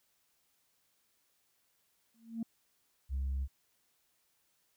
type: tone with exponential growth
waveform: sine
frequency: 227.9 Hz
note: A#3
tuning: 39 cents flat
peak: -30 dBFS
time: 2.14-2.43 s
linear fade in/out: 5 ms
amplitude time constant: 61 ms
type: tone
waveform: sine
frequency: 67.2 Hz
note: C2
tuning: 47 cents sharp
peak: -30 dBFS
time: 3.09-3.48 s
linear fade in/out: 50 ms
effects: tanh soft clip ceiling -30 dBFS + white hiss -75 dBFS RMS until 4.76 s